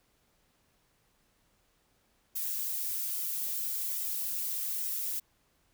violet noise with flanger, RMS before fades -34 dBFS, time 2.35-5.2 s, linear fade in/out 10 ms, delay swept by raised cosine 1.7 to 5 ms, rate 1.2 Hz, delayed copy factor -0.85, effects pink hiss -71 dBFS RMS until 5.73 s

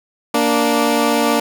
15% pulse tone pair together, 233.1 / 292.4 Hz, A#3 / D4, 0 / -7 cents, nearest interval major third, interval 393 cents, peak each -10 dBFS, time 0.34-1.4 s, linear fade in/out 5 ms, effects none

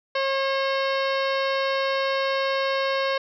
harmonic tone with a mistuned harmonic, 541 Hz, C#5, 42 cents flat, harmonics 1 / 2 / 3 / 4 / 5 / 6 / 7 / 8 / 9 / 10, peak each -24 / -28 / -31 / -33 / -37 / -38 / -36 / -38 / -42 / -43 dBFS, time 0.15-3.18 s, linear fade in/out 5 ms, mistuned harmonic 6, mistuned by -89 cents, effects none

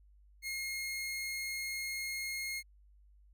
sawtooth tone, 2148 Hz, C7, 45 cents sharp, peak -33 dBFS, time 0.42-2.63 s, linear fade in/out 50 ms, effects added 50 Hz sine -59 dBFS peak until 3.33 s

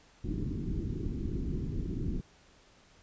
pink low-pass noise, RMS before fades -34 dBFS, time 0.24-2.21 s, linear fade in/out 5 ms, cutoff 370 Hz, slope 48 dB/octave, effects pink hiss -61 dBFS RMS until 3.02 s + resampled to 16000 Hz

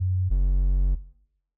sine / triangle tone pair in turn, 92.5 / 46.25 Hz, F#2 / F#1, 0 / 0 cents, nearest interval octave, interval 1200 cents, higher first, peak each -21 / -15 dBFS, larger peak second, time 0-0.3 / 0.3-0.96 s, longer second, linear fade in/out 20 ms, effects noise-tail reverb RT60 0.7 s tail -17 dB re dry

